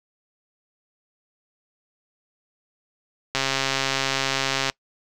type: click train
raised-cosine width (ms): 0.2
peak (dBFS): -5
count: 183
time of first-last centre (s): 3.35-4.698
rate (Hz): 135
effects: noise-tail reverb RT60 0.1 s tail -24 dB re dry